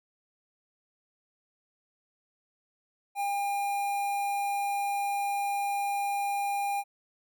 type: tone with notch filter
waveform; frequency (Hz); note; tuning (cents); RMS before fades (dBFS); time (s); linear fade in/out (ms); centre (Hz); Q
square; 804; G5; +44; -30; 3.15-6.84; 50; 4900; 0.91
effects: none